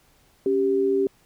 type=tone pair together; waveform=sine; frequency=277.2 / 392 Hz; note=C#4 / G4; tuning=0 / 0 cents; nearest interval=tritone; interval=600 cents; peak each=-26 / -19 dBFS; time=0.46-1.07 s; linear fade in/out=2 ms; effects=pink hiss -60 dBFS RMS until 1.25 s